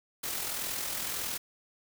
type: noise with amplitude modulation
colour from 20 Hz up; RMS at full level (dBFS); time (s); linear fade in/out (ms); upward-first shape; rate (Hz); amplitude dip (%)
white; -33; 0.23-1.38; 10; sine; 41.8; 40
effects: none